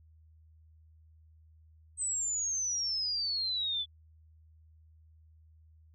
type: exponential sweep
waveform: sine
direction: down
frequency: 8270 to 3437 Hz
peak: -30 dBFS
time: 1.97-3.86 s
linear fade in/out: 50 ms
effects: added 79 Hz sine -57 dBFS peak until 5.94 s